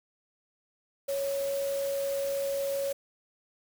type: tone in noise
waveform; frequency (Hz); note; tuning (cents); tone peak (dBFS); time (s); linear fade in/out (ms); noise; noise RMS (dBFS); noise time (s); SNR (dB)
sine; 554.4; C#5; 0; -28; 1.08-2.93; 10; white; -42; 1.08-2.93; +11
effects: none

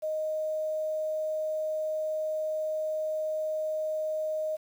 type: tone with quantisation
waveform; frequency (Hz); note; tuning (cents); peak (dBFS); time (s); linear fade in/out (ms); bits
sine; 622.3; D#5; 0; -28; 0.02-4.57; 20; 9
effects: none

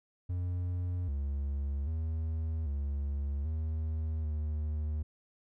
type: tone with pitch steps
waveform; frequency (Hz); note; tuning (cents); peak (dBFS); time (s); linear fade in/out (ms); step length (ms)
triangle; 89.2 / 70.1 / 80 / 70.7 / 78.9 / 76.1; F2 / C#2 / D#2 / C#2 / D#2 / D#2; +37 / +20 / +49 / +35 / +25 / -38; -29; 0.29-5.03; 10; 790
effects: none

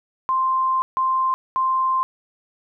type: tone bursts at uneven times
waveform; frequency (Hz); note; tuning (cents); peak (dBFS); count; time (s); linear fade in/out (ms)
sine; 1046.5; C6; 0; -17; 3; 0.29-0.82 / 0.97-1.34 / 1.56-2.03; 0
effects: none

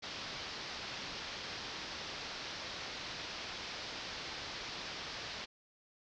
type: low-pass noise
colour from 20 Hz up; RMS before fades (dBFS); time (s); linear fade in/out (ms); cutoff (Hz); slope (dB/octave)
white; -44; 0.02-5.46; 20; 5400; 48
effects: none

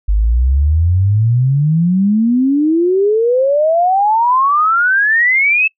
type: exponential sweep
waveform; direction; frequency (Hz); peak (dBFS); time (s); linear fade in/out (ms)
sine; up; 49 to 2637; -9; 0.08-5.68; 10
effects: noise-tail reverb RT60 0.1 s tail -24 dB re dry

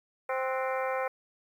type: harmonic tone with a mistuned harmonic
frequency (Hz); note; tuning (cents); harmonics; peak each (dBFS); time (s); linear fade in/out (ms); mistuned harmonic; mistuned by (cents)
261.6; C4; 0; 2 / 3 / 4 / 5 / 6 / 7 / 8 / 9; -31 / -35 / -37 / -39 / -41 / -42 / -43 / -44; 0.29-1.08; 5; 6; -100
effects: 10-bit

